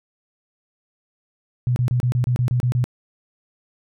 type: tone bursts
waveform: sine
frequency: 123.47 Hz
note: B2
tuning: in tune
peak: -16 dBFS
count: 10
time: 1.67-2.841 s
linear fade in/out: 0 ms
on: 91 ms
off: 29 ms
effects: none